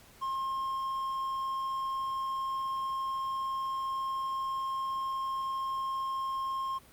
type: tone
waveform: triangle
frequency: 1067 Hz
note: C6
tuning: 34 cents sharp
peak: -29 dBFS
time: 0.21-6.79 s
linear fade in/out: 20 ms
effects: pink hiss -57 dBFS RMS until 6.92 s + Opus 48 kbps